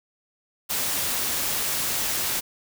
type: noise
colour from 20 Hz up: white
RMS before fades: -26 dBFS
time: 0.69-2.41 s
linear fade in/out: 20 ms
effects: none

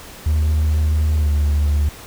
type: tone with pitch glide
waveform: triangle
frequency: 76.8 to 73.46 Hz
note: D#2 to D2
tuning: -22 to +1 cents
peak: -11 dBFS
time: 0.26-1.89 s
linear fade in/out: 5 ms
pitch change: -77 cents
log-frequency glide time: 1.18-1.28 s
effects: tanh soft clip ceiling -8 dBFS + pink hiss -38 dBFS RMS until 2.06 s

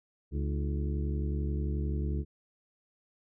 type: harmonic tone with a mistuned harmonic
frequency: 71.3 Hz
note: C#2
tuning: 49 cents sharp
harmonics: 1 / 2 / 3 / 4 / 5 / 6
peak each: -30 / -36 / -40 / -42 / -44 / -46 dBFS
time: 0.31-2.25 s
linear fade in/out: 50 ms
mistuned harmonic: 4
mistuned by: +140 cents
effects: none

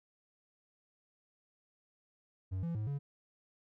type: tone with pitch steps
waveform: triangle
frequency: 94 / 168.3 / 107.2 / 141.4 Hz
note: F#2 / E3 / A2 / C#3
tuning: +28 / +36 / -45 / +35 cents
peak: -32 dBFS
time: 2.51-2.99 s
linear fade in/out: 20 ms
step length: 120 ms
effects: none

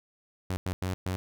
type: tone bursts at uneven times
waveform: sawtooth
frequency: 92.5 Hz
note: F#2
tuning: in tune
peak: -25 dBFS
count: 4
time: 0.5-0.57 / 0.66-0.73 / 0.82-0.94 / 1.06-1.16 s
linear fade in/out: 0 ms
effects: none

